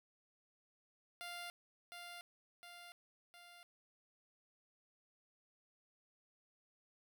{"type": "tone with echo", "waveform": "10% pulse", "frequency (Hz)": 698.5, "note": "F5", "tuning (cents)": 0, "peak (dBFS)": -37, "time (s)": [1.21, 1.5], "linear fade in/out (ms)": 0, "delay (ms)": 710, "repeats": 3, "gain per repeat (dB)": -4, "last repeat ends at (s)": 3.63, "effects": []}